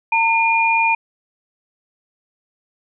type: tone pair together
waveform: sine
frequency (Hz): 908 / 2424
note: A#5 / D#7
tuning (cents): -46 / -46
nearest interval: octave + perfect fourth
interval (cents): 1700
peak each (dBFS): -16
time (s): 0.12-0.95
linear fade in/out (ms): 5
effects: none